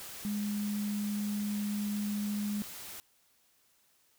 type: tone in noise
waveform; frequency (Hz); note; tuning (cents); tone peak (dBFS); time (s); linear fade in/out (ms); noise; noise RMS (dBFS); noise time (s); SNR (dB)
sine; 206.9; G#3; -6; -31; 0.25-2.62; 0; white; -45; 0-3; +11
effects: white hiss -69 dBFS RMS until 4.18 s